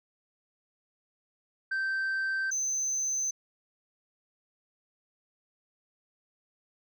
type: tone pair in turn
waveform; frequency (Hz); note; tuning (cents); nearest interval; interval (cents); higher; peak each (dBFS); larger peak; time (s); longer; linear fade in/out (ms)
sine; 1558 / 6164; G6 / G8; -11 / -30; 2 octaves; 2381; second; -25; neither; 1.71-2.51 / 2.51-3.31; neither; 10
effects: tanh soft clip ceiling -27 dBFS